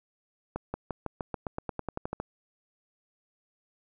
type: accelerating click train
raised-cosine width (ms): 1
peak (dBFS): -18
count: 15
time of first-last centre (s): 0.56-2.2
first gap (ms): 180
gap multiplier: 0.93
effects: none